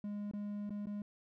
triangle tone with dropouts, 205.9 Hz, G#3, 15 cents flat, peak -36 dBFS, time 0.04-1.02 s, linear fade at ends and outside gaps 2 ms, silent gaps 0.313-0.335 / 0.695-0.705 / 0.858-0.869 s, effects none

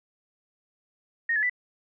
sine tone with pitch steps, 1856 / 1715 / 1980 Hz, A#6 / A6 / B6, -8 / -45 / +4 cents, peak -22 dBFS, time 1.29-1.497 s, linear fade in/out 5 ms, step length 69 ms, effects none

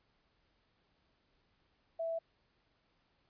sine tone, 659.3 Hz, E5, in tune, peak -34 dBFS, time 1.99-2.19 s, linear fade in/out 10 ms, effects pink hiss -75 dBFS RMS until 3.29 s + resampled to 11025 Hz

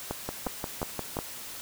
two click trains, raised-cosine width 1 ms, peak -16 / -17 dBFS, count 4 / 6, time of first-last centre 0.11-1.189 / 0.29-1.169 s, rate 2.78 / 5.69 Hz, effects white hiss -41 dBFS RMS until 1.61 s

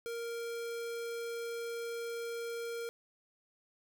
square tone, 466.2 Hz, A#4, in tune, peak -38 dBFS, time 0.06-2.89 s, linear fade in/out 0 ms, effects 13-bit

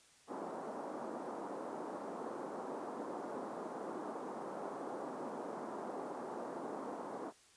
pink band-pass noise, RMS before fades -44 dBFS, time 0.27-7.33 s, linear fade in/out 50 ms, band 250 to 1100 Hz, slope 24 dB/octave, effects white hiss -65 dBFS RMS until 7.56 s + resampled to 22050 Hz

